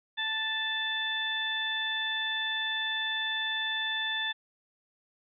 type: harmonic tone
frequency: 880 Hz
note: A5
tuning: in tune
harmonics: 1 / 2 / 3 / 4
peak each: -40 / -32 / -43 / -32 dBFS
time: 0.17-4.33 s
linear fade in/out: 20 ms
effects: none